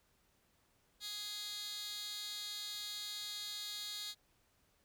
15% pulse tone with high-pass filter, 415.3 Hz, G#4, in tune, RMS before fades -44 dBFS, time 1-4.15 s, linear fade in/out 50 ms, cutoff 3600 Hz, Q 2.9, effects pink hiss -74 dBFS RMS until 4.84 s

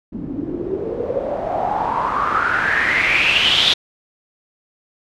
white noise with low-pass filter sweep, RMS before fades -19 dBFS, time 0.12-3.74 s, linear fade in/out 10 ms, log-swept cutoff 240 to 3700 Hz, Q 7, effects none

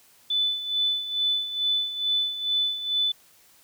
sine tone with tremolo, 3497 Hz, A7, 11 cents flat, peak -20 dBFS, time 0.3-3.12 s, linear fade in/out 5 ms, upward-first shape sine, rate 2.3 Hz, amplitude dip 70%, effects white hiss -57 dBFS RMS until 3.63 s

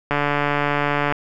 click train, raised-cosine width 0.5 ms, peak -5 dBFS, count 148, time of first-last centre 0.11-1.124 s, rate 145 Hz, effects none

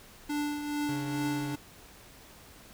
square tone with tremolo, 293.7 Hz, D4, in tune, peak -29 dBFS, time 0.29-1.56 s, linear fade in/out 10 ms, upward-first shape triangle, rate 2.3 Hz, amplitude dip 55%
45% pulse tone, 138 Hz, C#3, 7 cents flat, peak -36 dBFS, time 0.89-1.55 s, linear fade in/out 0 ms
effects pink hiss -53 dBFS RMS until 2.73 s

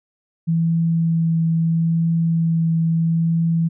sine tone with vibrato, 164.81 Hz, E3, in tune, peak -15 dBFS, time 0.47-3.69 s, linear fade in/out 20 ms, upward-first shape triangle, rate 0.76 Hz, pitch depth 12 cents each way, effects none

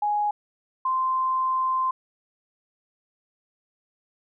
sine tone pair in turn, 832 / 1040.7 Hz, G#5 / C6, +3 / -10 cents, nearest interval major third, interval 387 cents, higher second, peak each -21 dBFS, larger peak neither, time 0.02-0.31 / 0.85-1.91 s, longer second, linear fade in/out 5 ms, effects none

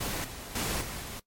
pink noise with level steps, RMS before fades -33 / -42 / -31 / -38 / -40 dBFS, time 0-1.2 s, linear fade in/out 10 ms, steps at 0.24 / 0.55 / 0.81 / 1.01 s, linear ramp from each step 5 ms, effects noise-tail reverb RT60 0.1 s tail -18 dB re dry + MP3 64 kbps

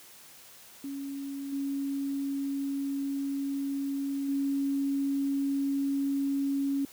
sine tone with level steps, 277.2 Hz, C#4, in tune, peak -34 / -29 / -26 dBFS, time 0.84-6.85 s, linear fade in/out 2 ms, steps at 1.52 / 4.28 s, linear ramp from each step 10 ms, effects white hiss -52 dBFS RMS until 6.92 s + high-pass 60 Hz 12 dB/octave

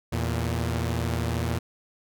sawtooth tone pair together, 82.12 / 116.54 Hz, E2 / A#2, -6 / 0 cents, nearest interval tritone, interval 606 cents, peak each -24 dBFS, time 0.12-1.59 s, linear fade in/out 10 ms, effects none

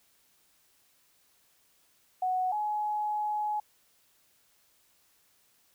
sine tone pair in turn, 740 / 843.1 Hz, F#5 / G#5, 0 / +26 cents, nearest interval major second, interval 226 cents, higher second, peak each -26 / -28 dBFS, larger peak first, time 2.22-2.52 / 2.52-3.6 s, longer second, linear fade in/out 5 ms, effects white hiss -67 dBFS RMS until 5.74 s

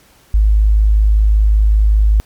sine tone, 52.6 Hz, G#1, 23 cents sharp, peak -7 dBFS, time 0.34-2.2 s, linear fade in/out 0 ms, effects pink hiss -49 dBFS RMS until 2.25 s + MP3 96 kbps

